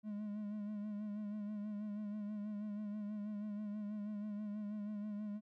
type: tone with vibrato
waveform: triangle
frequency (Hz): 208.7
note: G#3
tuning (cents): +9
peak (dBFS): -38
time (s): 0.03-5.41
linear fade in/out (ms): 50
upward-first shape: sine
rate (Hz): 6.2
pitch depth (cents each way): 42
effects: none